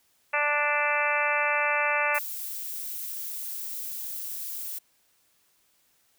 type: harmonic tone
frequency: 293.7 Hz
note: D4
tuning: in tune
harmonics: 2 / 3 / 4 / 5 / 6 / 7 / 8 / 9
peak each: -31 / -31 / -31 / -31 / -31 / -31 / -31 / -31 dBFS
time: 0.33-2.19 s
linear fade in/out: 10 ms
type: noise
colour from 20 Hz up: violet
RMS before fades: -35 dBFS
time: 2.14-4.79 s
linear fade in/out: 10 ms
effects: white hiss -67 dBFS RMS until 6.18 s